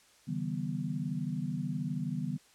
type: tone cluster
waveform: sine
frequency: 140.2 / 159 / 191.9 / 244 Hz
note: C#3 / D#3 / G3 / B3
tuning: +20 / +38 / -37 / -21 cents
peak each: -38 / -36 / -38 / -38 dBFS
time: 0.27-2.38 s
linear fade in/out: 20 ms
effects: white hiss -62 dBFS RMS until 2.54 s + low-pass 9000 Hz 12 dB/octave